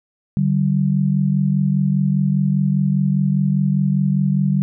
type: tone pair together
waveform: sine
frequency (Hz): 146.52 / 191.5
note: D3 / G3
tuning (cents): -4 / -40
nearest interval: perfect fourth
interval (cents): 464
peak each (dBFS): -17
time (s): 0.37-4.62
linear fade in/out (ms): 0
effects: none